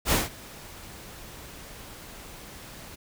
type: noise with ADSR envelope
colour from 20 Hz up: pink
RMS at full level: -21 dBFS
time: 0.05-2.96 s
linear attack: 66 ms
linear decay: 170 ms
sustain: -23 dB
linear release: 14 ms
effects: none